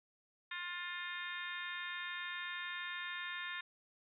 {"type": "harmonic tone with a mistuned harmonic", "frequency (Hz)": 352.9, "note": "F4", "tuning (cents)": 18, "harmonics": [3, 4, 5, 6, 7, 8, 9, 10], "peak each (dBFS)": [-49, -49, -44, -49, -50, -56, -56, -49], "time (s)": [0.51, 3.61], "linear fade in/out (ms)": 5, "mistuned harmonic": 10, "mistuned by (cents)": 65, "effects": []}